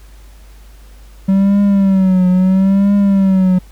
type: tone with vibrato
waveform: triangle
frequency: 191.7 Hz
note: G3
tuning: 38 cents flat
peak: -6 dBFS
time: 1.28-3.59 s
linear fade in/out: 10 ms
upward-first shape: triangle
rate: 0.75 Hz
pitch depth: 98 cents each way
effects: added 50 Hz sine -36 dBFS peak until 3.71 s + pink hiss -48 dBFS RMS until 3.71 s